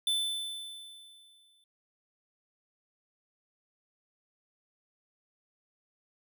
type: tone with exponential decay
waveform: square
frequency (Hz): 3520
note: A7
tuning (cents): 0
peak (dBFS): -26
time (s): 0.07-1.64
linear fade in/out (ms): 2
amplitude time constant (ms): 340
effects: none